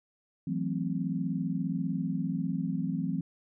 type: chord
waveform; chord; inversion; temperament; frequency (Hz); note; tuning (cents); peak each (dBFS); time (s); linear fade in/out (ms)
sine; F# half-diminished seventh; third; equal; 164.81 / 185 / 220 / 261.6; E3 / F#3 / A3 / C4; 0 / 0 / 0 / 0; -33 / -33 / -38 / -34; 0.47-3.21; 5
effects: none